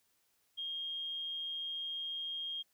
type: tone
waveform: sine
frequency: 3233 Hz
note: G#7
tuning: 47 cents flat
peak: -37 dBFS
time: 0.57-2.63 s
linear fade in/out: 20 ms
effects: white hiss -75 dBFS RMS until 2.73 s